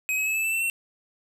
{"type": "tone with pitch steps", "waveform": "square", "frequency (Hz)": [2531, 2560, 2590, 2620, 2651, 2682, 2713], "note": ["D#7", "D#7", "E7", "E7", "E7", "E7", "E7"], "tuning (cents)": [29, 49, -31, -11, 9, 29, 49], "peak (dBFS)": -24, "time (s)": [0.09, 0.699], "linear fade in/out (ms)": 0, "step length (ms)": 87, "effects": []}